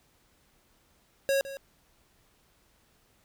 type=tone with echo; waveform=square; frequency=548 Hz; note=C#5; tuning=20 cents flat; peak=-24 dBFS; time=1.29-1.41 s; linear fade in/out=0 ms; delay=160 ms; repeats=1; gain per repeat=-14 dB; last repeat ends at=1.57 s; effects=pink hiss -66 dBFS RMS until 3.24 s